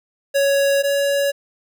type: tone pair in turn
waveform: square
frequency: 557 / 562.2 Hz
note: C#5 / C#5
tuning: +8 / +24 cents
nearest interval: unison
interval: 16 cents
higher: second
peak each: -15 / -17 dBFS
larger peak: first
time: 0.34-0.83 / 0.83-1.32 s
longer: neither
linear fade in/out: 20 ms
effects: none